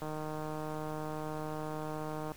click train, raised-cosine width 1 ms, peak -26 dBFS, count 355, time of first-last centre 0.02-2.319 s, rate 154 Hz, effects pink hiss -54 dBFS RMS until 2.36 s

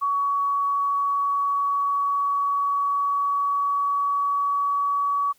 sine tone with pitch glide, 1126 to 1134.5 Hz, C#6 to C#6, +27 to +40 cents, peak -20 dBFS, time 0.01-5.33 s, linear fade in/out 20 ms, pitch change +13 cents, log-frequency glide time 0.49-4.96 s, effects white hiss -61 dBFS RMS until 5.38 s

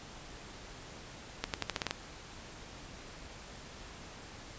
accelerating click train, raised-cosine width 0.2 ms, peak -14 dBFS, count 8, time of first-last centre 1.44-1.909 s, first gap 98 ms, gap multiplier 0.87, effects pink hiss -49 dBFS RMS until 4.58 s + resampled to 16000 Hz

